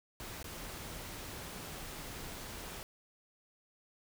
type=noise with dropouts; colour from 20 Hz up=pink; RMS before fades=-45 dBFS; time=0.2-2.83 s; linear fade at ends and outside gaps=0 ms; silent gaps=0.428-0.443 s; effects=none